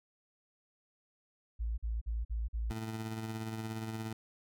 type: tone bursts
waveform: sine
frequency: 56.1 Hz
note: A1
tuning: 34 cents sharp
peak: -32 dBFS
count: 5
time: 1.59-2.72 s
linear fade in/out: 20 ms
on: 190 ms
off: 45 ms
type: tone with tremolo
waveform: 20% pulse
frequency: 110.9 Hz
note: A2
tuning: 14 cents sharp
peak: -31 dBFS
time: 2.7-4.13 s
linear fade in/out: 5 ms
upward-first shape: sine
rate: 17 Hz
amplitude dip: 40%
effects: none